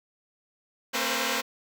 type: tone cluster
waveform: 5% pulse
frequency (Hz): 227.3 / 266.8 / 490 / 523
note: A#3 / C4 / B4 / C5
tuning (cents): -43 / +34 / -14 / -1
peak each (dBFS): -20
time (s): 0.93-1.42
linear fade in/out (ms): 20
effects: none